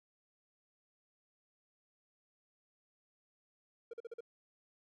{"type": "tone bursts", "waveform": "triangle", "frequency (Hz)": 465.7, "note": "A#4", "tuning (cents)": -2, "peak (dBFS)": -40, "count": 5, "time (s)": [3.91, 4.207], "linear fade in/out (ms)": 5, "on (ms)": 25, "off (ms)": 43, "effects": []}